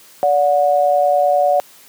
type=tone pair together; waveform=sine; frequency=578 / 728.2 Hz; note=D5 / F#5; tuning=-28 / -28 cents; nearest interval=major third; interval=400 cents; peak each=-14 dBFS; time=0.23-1.6 s; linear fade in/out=0 ms; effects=white hiss -45 dBFS RMS until 1.88 s + high-pass 150 Hz 12 dB/octave